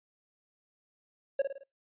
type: tone with echo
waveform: triangle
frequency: 550 Hz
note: C#5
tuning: 14 cents flat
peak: -21 dBFS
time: 1.39-1.42 s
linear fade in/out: 5 ms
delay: 54 ms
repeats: 4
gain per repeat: -6 dB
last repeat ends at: 1.636 s
effects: noise-tail reverb RT60 0.2 s tail -24 dB re dry + resampled to 8000 Hz

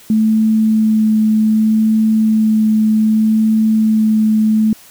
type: tone with vibrato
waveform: sine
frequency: 218 Hz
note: A3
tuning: 16 cents flat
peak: -9 dBFS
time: 0.1-4.73 s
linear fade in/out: 2 ms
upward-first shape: sine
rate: 0.65 Hz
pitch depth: 10 cents each way
effects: white hiss -42 dBFS RMS until 4.9 s

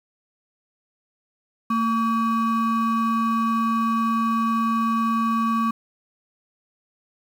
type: ring-modulated tone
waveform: triangle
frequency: 682 Hz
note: F5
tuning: 41 cents flat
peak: -14 dBFS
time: 1.7-5.71 s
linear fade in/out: 5 ms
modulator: 455 Hz
effects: 8-bit

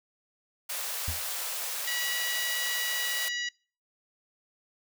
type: high-pass noise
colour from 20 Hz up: white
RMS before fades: -34 dBFS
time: 0.69-3.29 s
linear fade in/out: 10 ms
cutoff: 470 Hz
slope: 48 dB/octave
type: tone with exponential decay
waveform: triangle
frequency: 81.3 Hz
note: E2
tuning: 23 cents flat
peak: -24 dBFS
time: 1.08-1.22 s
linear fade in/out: 0 ms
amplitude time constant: 30 ms
type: harmonic tone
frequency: 970 Hz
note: B5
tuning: 31 cents flat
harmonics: 2 / 3 / 4 / 5 / 6 / 7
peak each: -33 / -37 / -39 / -41 / -43 / -44 dBFS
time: 1.87-3.49 s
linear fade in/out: 5 ms
effects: noise-tail reverb RT60 0.4 s tail -24 dB re dry

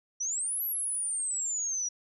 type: exponential two-way sweep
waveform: sine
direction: up then down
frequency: 5740 to 11930 to 5740 Hz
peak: -29 dBFS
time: 0.2-1.89 s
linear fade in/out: 10 ms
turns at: 0.63 s
effects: none

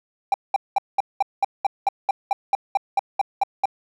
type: tone bursts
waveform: triangle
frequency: 792 Hz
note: G5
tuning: 18 cents sharp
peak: -13 dBFS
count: 16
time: 0.32-3.656 s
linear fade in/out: 2 ms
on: 21 ms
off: 200 ms
effects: none

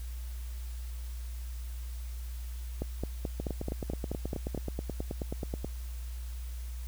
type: two click trains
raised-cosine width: 2 ms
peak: -20 / -21 dBFS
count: 9 / 22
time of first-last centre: 2.82-4.548 / 3.4-5.646 s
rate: 4.63 / 9.35 Hz
effects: added 60 Hz sine -36 dBFS peak until 6.87 s + white hiss -54 dBFS RMS until 6.87 s

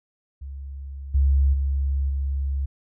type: tone with level steps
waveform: sine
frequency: 68.7 Hz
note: C#2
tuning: 15 cents flat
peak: -32 / -15 / -20 / -22 dBFS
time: 0.41-2.66 s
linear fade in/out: 10 ms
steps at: 1.14 / 1.53 / 2.09 s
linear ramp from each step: 10 ms
effects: none

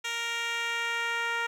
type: tone with band-pass filter sweep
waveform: 10% pulse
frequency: 466.2 Hz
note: A#4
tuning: in tune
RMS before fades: -31 dBFS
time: 0.04-1.47 s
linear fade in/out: 10 ms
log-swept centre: 3700 to 1500 Hz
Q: 0.91
effects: 10-bit

